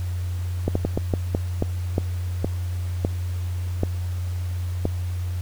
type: slowing click train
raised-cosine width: 2 ms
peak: -8 dBFS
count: 12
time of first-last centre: 0.68-4.854 s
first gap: 74 ms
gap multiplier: 1.3
effects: added 89 Hz sine -24 dBFS peak until 5.41 s + pink hiss -45 dBFS RMS until 5.41 s